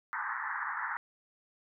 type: band-pass noise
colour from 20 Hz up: white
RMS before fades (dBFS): -36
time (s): 0.13-0.97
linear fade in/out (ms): 0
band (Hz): 840 to 1900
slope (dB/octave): 96
effects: none